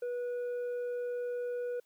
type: tone with tanh clipping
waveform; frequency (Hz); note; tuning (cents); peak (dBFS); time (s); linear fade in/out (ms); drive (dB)
sine; 487.7; B4; -22; -34; 0.02-1.8; 5; 4
effects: white hiss -73 dBFS RMS until 1.85 s + high-pass 100 Hz 12 dB/octave